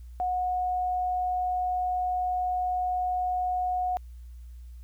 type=tone; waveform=sine; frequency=729 Hz; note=F#5; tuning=26 cents flat; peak=-25 dBFS; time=0.2-3.97 s; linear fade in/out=0 ms; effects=added 60 Hz sine -41 dBFS peak until 4.83 s + white hiss -68 dBFS RMS until 4.83 s